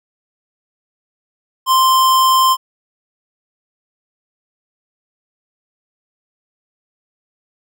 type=tone; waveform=square; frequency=1045 Hz; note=C6; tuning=2 cents flat; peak=-10 dBFS; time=1.66-2.57 s; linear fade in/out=50 ms; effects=none